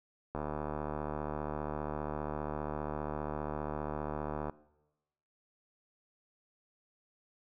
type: click train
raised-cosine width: 1 ms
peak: -22 dBFS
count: 312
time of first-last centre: 0.35-4.497 s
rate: 75 Hz
effects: noise-tail reverb RT60 1.0 s tail -21 dB re dry